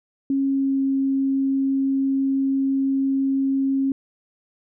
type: tone with pitch glide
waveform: sine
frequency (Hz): 273 to 270.6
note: C#4 to C#4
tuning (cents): -26 to -42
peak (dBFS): -18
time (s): 0.3-3.92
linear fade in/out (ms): 2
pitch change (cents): -16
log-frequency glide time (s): 0.43-0.83
effects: none